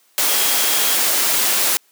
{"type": "tone in noise", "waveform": "sine", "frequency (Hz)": 3269, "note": "G#7", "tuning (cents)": -28, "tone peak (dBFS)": -27, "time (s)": [0.29, 0.96], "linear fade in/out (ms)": 0, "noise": "white", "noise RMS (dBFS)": -17, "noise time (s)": [0.18, 1.77], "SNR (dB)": -13, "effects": ["white hiss -57 dBFS RMS until 1.91 s", "high-pass 300 Hz 12 dB/octave"]}